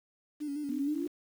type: tone with vibrato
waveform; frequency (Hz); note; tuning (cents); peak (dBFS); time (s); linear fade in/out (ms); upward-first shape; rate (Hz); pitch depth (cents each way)
sine; 290; D4; -22; -33; 0.4-1.08; 20; square; 6.3; 50
type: exponential sweep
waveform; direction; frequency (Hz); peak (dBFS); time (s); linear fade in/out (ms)
sine; up; 238.2 to 360; -34; 0.69-1.07; 2
effects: 9-bit